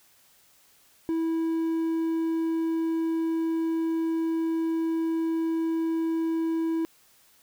triangle tone, 326.7 Hz, E4, 15 cents flat, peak -22 dBFS, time 1.09-6.85 s, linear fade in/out 0 ms, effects white hiss -60 dBFS RMS until 7.42 s

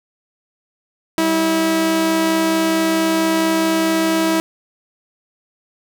sawtooth tone pair together, 194.34 / 324.2 Hz, G3 / E4, -15 / -29 cents, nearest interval major sixth, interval 886 cents, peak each -21 / -11 dBFS, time 1.18-4.4 s, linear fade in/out 0 ms, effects none

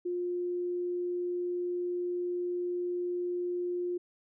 sine tone, 354.3 Hz, F4, 25 cents sharp, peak -30 dBFS, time 0.05-3.98 s, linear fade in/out 10 ms, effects none

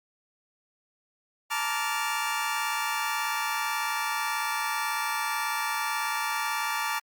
25% pulse chord, Bb major seventh, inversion third, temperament just, 874.1 / 932.3 / 1165.4 / 1398.5 Hz, A5 / Bb5 / D6 / F6, -12 / 0 / -14 / +2 cents, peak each -29 / -30 / -28 / -31 dBFS, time 1.5-7 s, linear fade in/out 20 ms, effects Opus 48 kbps

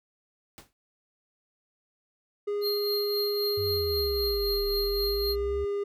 pink noise with exponential decay, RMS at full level -43 dBFS, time 0.58-0.73 s, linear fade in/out 0 ms, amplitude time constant 32 ms
triangle tone with pitch glide, 410.7 to 404.6 Hz, G#4 to G#4, -19 to -45 cents, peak -25 dBFS, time 2.47-5.84 s, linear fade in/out 10 ms, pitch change -26 cents, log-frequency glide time 3.77-4.5 s
square tone with tremolo, 4210 Hz, C8, 10 cents sharp, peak -28 dBFS, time 2.61-5.36 s, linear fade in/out 50 ms, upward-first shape triangle, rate 3.8 Hz, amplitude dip 50%
sine linear two-way sweep, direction down then up, 99.7 to 34.47 to 72.3 Hz, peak -33 dBFS, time 3.57-5.65 s, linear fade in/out 10 ms, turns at 4.68 s
effects none

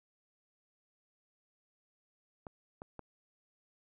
clicks, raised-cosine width 1 ms, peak -30 dBFS, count 3, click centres 2.468 / 2.819 / 2.993 s, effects none

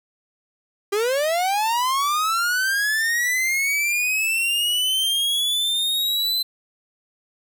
45% pulse linear sweep, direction up, 391.7 to 4067 Hz, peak -19 dBFS, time 0.92-6.43 s, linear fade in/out 10 ms, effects 10-bit

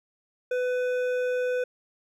triangle tone with hard clipping, 499.6 Hz, B4, 20 cents sharp, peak -26 dBFS, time 0.51-1.64 s, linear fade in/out 5 ms, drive 13 dB, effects none

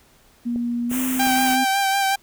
sine tone with pitch glide, 238.5 to 257.1 Hz, A#3 to C4, +40 to -30 cents, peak -21 dBFS, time 0.45-1.65 s, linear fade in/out 20 ms, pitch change +130 cents, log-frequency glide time 0.88-0.97 s
click train, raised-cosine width 2 ms, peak -22 dBFS, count 3, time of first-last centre 0.56-1.269 s, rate 2.82 Hz
white band-stop noise, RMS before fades -28 dBFS, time 0.89-1.58 s, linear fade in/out 50 ms, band 3200 to 6300 Hz, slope 48 dB/octave
sawtooth tone with vibrato, 784 Hz, G5, in tune, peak -14 dBFS, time 1.19-2.16 s, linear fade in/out 10 ms, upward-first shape sine, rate 5.4 Hz, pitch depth 25 cents each way
effects pink hiss -55 dBFS RMS until 2.22 s

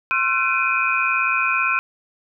sine tone cluster, 1061 / 1354 / 1509 / 2386 / 2504 Hz, C6 / E6 / F#6 / D7 / D#7, +24 / +46 / +34 / +27 / +10 cents, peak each -25 / -23 / -25 / -26 / -21 dBFS, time 0.11-1.79 s, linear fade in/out 0 ms, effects none

